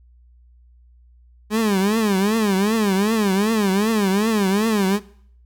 30% pulse tone with vibrato, 206.7 Hz, G#3, 8 cents flat, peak -14 dBFS, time 1.5-5 s, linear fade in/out 50 ms, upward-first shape triangle, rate 2.6 Hz, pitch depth 190 cents each way, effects noise-tail reverb RT60 0.6 s tail -20 dB re dry + added 60 Hz sine -48 dBFS peak until 5.45 s

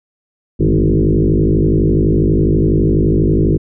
sine tone with frequency modulation, 108.7 Hz, A2, 21 cents flat, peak -9 dBFS, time 0.59-3.58 s, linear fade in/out 20 ms, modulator 52.1 Hz, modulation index 5.7, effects none

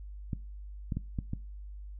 clicks, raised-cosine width 5 ms, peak -20 dBFS, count 5, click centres 0.332 / 0.922 / 0.97 / 1.188 / 1.334 s, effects noise-tail reverb RT60 0.3 s tail -20 dB re dry + added 50 Hz sine -41 dBFS peak until 1.99 s

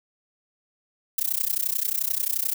violet noise with amplitude modulation, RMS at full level -22 dBFS, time 1.18-2.54 s, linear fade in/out 2 ms, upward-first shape sine, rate 31.4 Hz, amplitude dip 95%, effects none

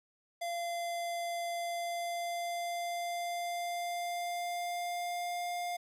square tone with pitch glide, 688 to 704.5 Hz, F5 to F5, -26 to +15 cents, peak -35 dBFS, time 0.41-5.77 s, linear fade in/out 10 ms, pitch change +41 cents, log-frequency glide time 1.57-5.52 s, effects resampled to 32000 Hz + 11-bit

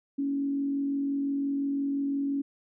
sine tone with frequency modulation, 278.8 Hz, C#4, 10 cents sharp, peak -26 dBFS, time 0.18-2.42 s, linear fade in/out 10 ms, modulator 45.8 Hz, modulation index 0.28, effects none

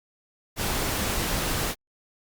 pink noise, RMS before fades -27 dBFS, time 0.56-1.75 s, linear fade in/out 50 ms, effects Opus 48 kbps

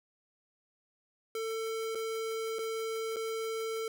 square tone with dropouts, 446.9 Hz, A4, 27 cents sharp, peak -34 dBFS, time 1.35-3.88 s, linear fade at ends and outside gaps 2 ms, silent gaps 1.949-1.954 / 2.586-2.59 / 3.161-3.166 s, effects none

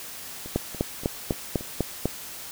two click trains, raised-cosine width 2 ms, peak -24 / -9 dBFS, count 5 / 7, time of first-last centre 0.46-1.609 / 0.56-2.056 s, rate 3.48 / 4.01 Hz, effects white hiss -39 dBFS RMS until 2.51 s

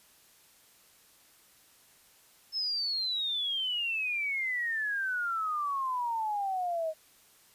sine exponential sweep, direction down, 5280 to 622.3 Hz, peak -29 dBFS, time 2.52-6.94 s, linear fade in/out 50 ms, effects white hiss -61 dBFS RMS until 7.54 s + resampled to 32000 Hz

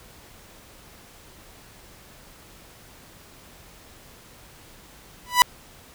sawtooth tone with exponential growth, 987.8 Hz, B5, in tune, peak -4 dBFS, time 5.26-5.42 s, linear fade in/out 0 ms, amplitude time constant 33 ms, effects pink hiss -49 dBFS RMS until 5.94 s

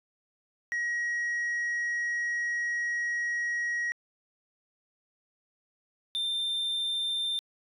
sine tone pair in turn, 1900 / 3587 Hz, A#6 / A7, +33 / +33 cents, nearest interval major seventh, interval 1100 cents, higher second, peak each -25 dBFS, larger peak neither, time 0.72-3.92 / 6.15-7.39 s, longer first, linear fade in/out 0 ms, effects tanh soft clip ceiling -27 dBFS

